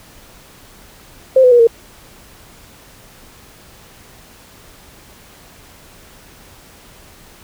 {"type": "tone with pitch steps", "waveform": "sine", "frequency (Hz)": [523.3, 501.7, 481, 461.1], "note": ["C5", "B4", "B4", "A#4"], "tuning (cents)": [0, 27, -46, -19], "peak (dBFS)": -5, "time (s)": [1.36, 1.672], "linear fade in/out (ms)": 5, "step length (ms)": 78, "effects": ["pink hiss -43 dBFS RMS until 7.43 s"]}